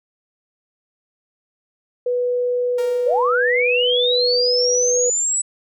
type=tone; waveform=sine; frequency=492.1 Hz; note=B4; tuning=6 cents flat; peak=-17 dBFS; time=2.06-5.1 s; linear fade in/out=5 ms
type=tone with exponential decay; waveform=sawtooth; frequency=466.2 Hz; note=A#4; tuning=in tune; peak=-24 dBFS; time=2.78-3.61 s; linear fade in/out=5 ms; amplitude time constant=180 ms
type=linear sweep; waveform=sine; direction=up; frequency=488.9 to 7950 Hz; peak=-17 dBFS; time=3.06-5.42 s; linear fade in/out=10 ms
effects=none